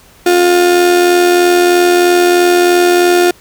35% pulse tone with amplitude modulation, 354.3 Hz, F4, 25 cents sharp, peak -3 dBFS, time 0.26-3.31 s, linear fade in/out 5 ms, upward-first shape sine, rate 83.1 Hz, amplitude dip 40%, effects pink hiss -43 dBFS RMS until 3.4 s

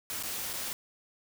white noise with dropouts, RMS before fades -36 dBFS, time 0.1-0.73 s, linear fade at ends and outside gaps 0 ms, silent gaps 0.227-0.235 / 0.531-0.536 s, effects none

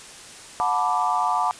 sine chord, B minor seventh, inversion second, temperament equal with one note detuned, 726.9 / 880 / 987.8 / 1174.7 Hz, F#5 / A5 / B5 / D6, -31 / 0 / 0 / 0 cents, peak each -25 dBFS, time 0.6-1.51 s, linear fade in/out 0 ms, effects white hiss -42 dBFS RMS until 1.59 s + resampled to 22050 Hz

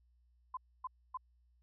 sine tone bursts, 1026 Hz, C6, 34 cents flat, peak -37 dBFS, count 3, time 0.54-1.173 s, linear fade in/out 5 ms, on 31 ms, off 270 ms, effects added 60 Hz sine -67 dBFS peak until 1.62 s

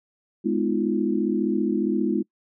sine chord, F half-diminished seventh, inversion first, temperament just, 209.5 / 251.4 / 314.3 / 349.2 Hz, Ab3 / Cb4 / Eb4 / F4, +15 / +31 / +18 / 0 cents, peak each -25 / -27 / -26 / -26 dBFS, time 0.44-2.23 s, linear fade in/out 20 ms, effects noise-tail reverb RT60 0.1 s tail -25 dB re dry

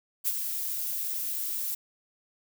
violet noise with ADSR envelope, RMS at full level -25 dBFS, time 0.24-1.75 s, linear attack 36 ms, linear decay 35 ms, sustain -7 dB, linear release 7 ms, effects none

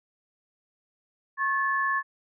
sine tone pair together, 1091 / 1731.9 Hz, C#6 / A6, -28 / -28 cents, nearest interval minor sixth, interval 800 cents, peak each -26 dBFS, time 1.37-2.03 s, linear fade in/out 50 ms, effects none

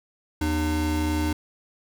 square tone pair together, 79.7 / 302.7 Hz, D#2 / D#4, +42 / -48 cents, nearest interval octave + major seventh, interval 2310 cents, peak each -26 dBFS, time 0.41-1.33 s, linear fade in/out 5 ms, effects none

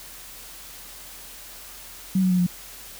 sine tone with pitch steps, 188.9 / 185.01 / 181.2 / 177.48 Hz, F#3 / F#3 / F#3 / F3, +36 / 0 / -36 / +28 cents, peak -17 dBFS, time 2.15-2.466 s, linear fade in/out 5 ms, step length 79 ms, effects added 43 Hz sine -52 dBFS peak until 2.99 s + white hiss -42 dBFS RMS until 2.99 s

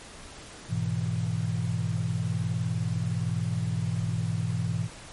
sine chord, E major, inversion first, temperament equal, 103.83 / 123.47 / 164.81 Hz, G#2 / B2 / E3, 0 / 0 / 0 cents, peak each -30 dBFS, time 0.68-4.89 s, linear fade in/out 50 ms, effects pink hiss -45 dBFS RMS until 5.12 s + MP3 48 kbps

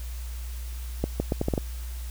accelerating click train, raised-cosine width 2 ms, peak -11 dBFS, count 7, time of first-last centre 1.04-1.578 s, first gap 160 ms, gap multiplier 0.76, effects added 60 Hz sine -32 dBFS peak until 2.1 s + white hiss -47 dBFS RMS until 2.1 s

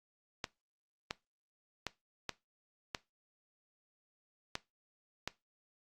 clicks, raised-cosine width 0.2 ms, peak -18 dBFS, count 7, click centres 0.442 / 1.109 / 1.867 / 2.293 / 2.948 / 4.554 / 5.276 s, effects noise-tail reverb RT60 0.2 s tail -18 dB re dry + Opus 48 kbps

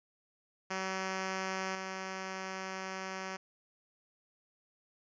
5% pulse tone with level steps, 189.6 Hz, F#3, 43 cents sharp, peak -23 / -27 dBFS, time 0.7-3.37 s, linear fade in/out 10 ms, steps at 1.75 s, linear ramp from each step 5 ms, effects resampled to 16000 Hz

